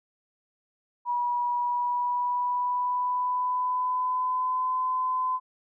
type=tone with pitch glide; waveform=sine; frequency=969 to 1019.5 Hz; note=B5 to C6; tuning=-33 to -45 cents; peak=-24 dBFS; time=1.05-5.4 s; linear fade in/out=50 ms; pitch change=+88 cents; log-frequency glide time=1.57-4.76 s; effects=none